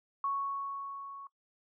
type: tone with level ramp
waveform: sine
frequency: 1108.7 Hz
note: C#6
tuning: in tune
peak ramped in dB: -29 to -44 dBFS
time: 0.24-1.27 s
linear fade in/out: 2 ms
effects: noise-tail reverb RT60 0.1 s tail -21 dB re dry